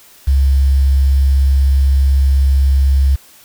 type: tone with quantisation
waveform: sine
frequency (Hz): 68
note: C#2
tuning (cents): -33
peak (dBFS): -8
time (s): 0.27-3.16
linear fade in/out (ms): 10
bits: 6
effects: white hiss -44 dBFS RMS until 3.44 s

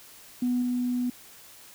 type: tone with level steps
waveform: sine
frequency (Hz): 246.9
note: B3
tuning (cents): 0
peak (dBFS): -22 / -24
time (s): 0.42-1.1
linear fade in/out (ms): 5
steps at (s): 0.62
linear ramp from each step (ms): 2
effects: tanh soft clip ceiling -18 dBFS + white hiss -50 dBFS RMS until 1.74 s

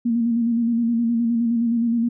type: tone with vibrato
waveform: sine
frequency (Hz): 233.1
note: A#3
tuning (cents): 0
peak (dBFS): -17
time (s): 0.05-2.09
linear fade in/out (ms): 10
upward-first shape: square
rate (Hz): 9.6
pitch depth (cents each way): 34
effects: none

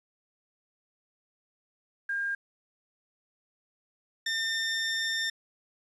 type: tone pair in turn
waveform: sine / 20% pulse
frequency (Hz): 1609 / 1806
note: G6 / A6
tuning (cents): +45 / +45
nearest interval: major second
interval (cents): 200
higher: second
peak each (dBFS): -28 / -23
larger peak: second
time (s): 2.09-2.35 / 4.26-5.3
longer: second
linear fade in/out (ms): 5
effects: resampled to 24000 Hz + 10-bit

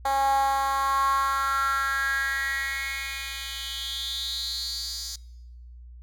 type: tone with high-pass filter sweep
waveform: 10% pulse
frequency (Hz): 272.6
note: C#4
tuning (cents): -29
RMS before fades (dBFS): -27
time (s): 0.05-5.16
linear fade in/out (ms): 5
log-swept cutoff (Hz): 730 to 5300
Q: 6.4
effects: noise-tail reverb RT60 1.0 s tail -24 dB re dry + added 60 Hz sine -42 dBFS peak until 6.02 s

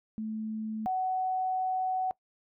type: tone pair in turn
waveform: sine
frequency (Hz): 218.2 / 747.6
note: A3 / F#5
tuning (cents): -14 / +18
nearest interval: octave + major sixth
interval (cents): 2132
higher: second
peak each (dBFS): -32 / -27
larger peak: second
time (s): 0.18-0.86 / 0.86-2.11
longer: second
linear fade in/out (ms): 0
effects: noise-tail reverb RT60 0.1 s tail -22 dB re dry

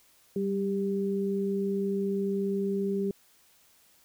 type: tone pair together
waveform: sine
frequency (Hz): 195.21 / 396.1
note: G3 / G4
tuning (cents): -7 / +18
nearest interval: octave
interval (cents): 1225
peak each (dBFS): -29 / -29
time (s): 0.36-3.11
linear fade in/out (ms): 2
effects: white hiss -62 dBFS RMS until 4.04 s

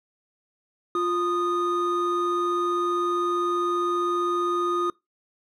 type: tone pair together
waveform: triangle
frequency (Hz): 350.3 / 1235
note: F4 / D#6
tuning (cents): +5 / -13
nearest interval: octave + minor seventh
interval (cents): 2182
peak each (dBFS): -23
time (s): 0.95-4.9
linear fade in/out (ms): 2
effects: noise-tail reverb RT60 0.2 s tail -23 dB re dry

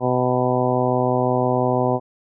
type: harmonic tone with a mistuned harmonic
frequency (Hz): 125.9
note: B2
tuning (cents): +34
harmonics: 1 / 2 / 3 / 4 / 5 / 6 / 7 / 8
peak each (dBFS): -24 / -24 / -24 / -24 / -24 / -25 / -29 / -28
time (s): 0-2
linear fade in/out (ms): 50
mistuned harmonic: 8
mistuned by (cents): -28
effects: none

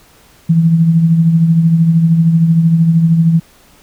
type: tone with tremolo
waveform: sine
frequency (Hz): 164.81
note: E3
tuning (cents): 0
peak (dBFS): -4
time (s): 0.49-3.4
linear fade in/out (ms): 10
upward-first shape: triangle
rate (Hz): 13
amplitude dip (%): 55
effects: pink hiss -46 dBFS RMS until 3.82 s

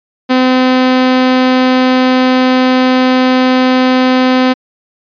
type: tone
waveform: sawtooth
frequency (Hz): 256.2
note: C4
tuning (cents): -36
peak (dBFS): -3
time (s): 0.29-4.54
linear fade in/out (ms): 20
effects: resampled to 11025 Hz

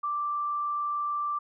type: tone with frequency modulation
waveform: sine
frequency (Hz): 1174.7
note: D6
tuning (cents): 0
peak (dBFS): -27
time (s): 0.03-1.39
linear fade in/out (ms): 10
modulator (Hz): 26.7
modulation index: 0.2
effects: none

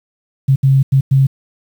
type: tone bursts at uneven times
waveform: sine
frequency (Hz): 135.1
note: C#3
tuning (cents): -44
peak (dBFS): -7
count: 4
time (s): 0.48-0.56 / 0.63-0.83 / 0.92-1.01 / 1.11-1.27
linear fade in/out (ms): 10
effects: 7-bit

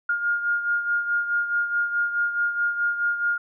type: beating tone pair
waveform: sine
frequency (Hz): 1416 / 1420.7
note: F6 / F6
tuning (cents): +23 / +29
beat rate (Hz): 4.7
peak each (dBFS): -22 / -29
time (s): 0.09-3.38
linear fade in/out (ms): 5
effects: none

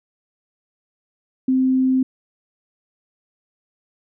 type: tone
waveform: sine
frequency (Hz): 260.1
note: C4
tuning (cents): -10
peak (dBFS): -14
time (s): 1.48-2.03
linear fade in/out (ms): 5
effects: none

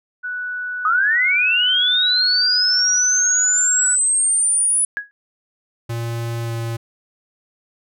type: tone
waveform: sine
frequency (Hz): 1480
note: F#6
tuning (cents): 0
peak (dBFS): -23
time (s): 0.23-3.96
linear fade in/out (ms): 20
type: linear sweep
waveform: sine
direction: up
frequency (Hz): 1218 to 9956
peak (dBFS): -14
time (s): 0.85-4.85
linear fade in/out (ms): 2
type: tone with exponential decay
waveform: sine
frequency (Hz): 1664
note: G#6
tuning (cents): +3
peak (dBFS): -17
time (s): 4.97-5.11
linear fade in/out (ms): 0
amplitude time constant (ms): 29
type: tone with pitch glide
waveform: square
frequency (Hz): 116.54 to 115.47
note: A#2 to A#2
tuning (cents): 0 to -16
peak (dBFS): -23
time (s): 5.89-6.77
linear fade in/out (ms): 10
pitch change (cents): -16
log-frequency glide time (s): 6.42-6.52
effects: none

